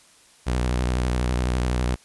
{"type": "tone with vibrato", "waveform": "sawtooth", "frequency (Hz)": 61.74, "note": "B1", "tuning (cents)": 0, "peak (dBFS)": -17, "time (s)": [0.46, 1.96], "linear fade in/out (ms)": 20, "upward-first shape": "triangle", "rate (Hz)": 12, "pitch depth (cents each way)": 97, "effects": ["white hiss -54 dBFS RMS until 2.04 s", "resampled to 24000 Hz"]}